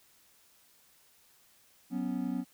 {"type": "chord", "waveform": "triangle", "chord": "F# suspended fourth", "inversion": "none", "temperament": "equal", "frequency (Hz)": [185, 246.9, 277.2], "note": ["F#3", "B3", "C#4"], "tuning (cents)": [0, 0, 0], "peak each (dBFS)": [-35, -32, -34], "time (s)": [1.9, 2.45], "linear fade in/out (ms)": 50, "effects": ["white hiss -64 dBFS RMS until 2.53 s"]}